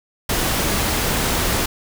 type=noise; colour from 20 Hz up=pink; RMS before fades=-20 dBFS; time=0.29-1.66 s; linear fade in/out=5 ms; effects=none